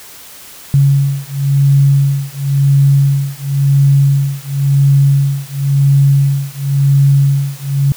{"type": "beating tone pair", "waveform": "sine", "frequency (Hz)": [138.59, 139.54], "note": ["C#3", "C#3"], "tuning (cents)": [0, 12], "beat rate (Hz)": 0.95, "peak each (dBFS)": -11, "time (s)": [0.74, 7.92], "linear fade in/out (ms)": 0, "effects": ["white hiss -35 dBFS RMS until 7.96 s"]}